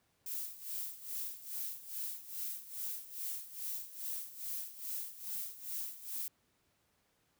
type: noise with tremolo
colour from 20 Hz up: violet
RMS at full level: -39 dBFS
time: 0.26-6.28 s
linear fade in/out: 2 ms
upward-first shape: sine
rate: 2.4 Hz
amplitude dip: 80%
effects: pink hiss -75 dBFS RMS until 7.39 s + high-pass 60 Hz 12 dB/octave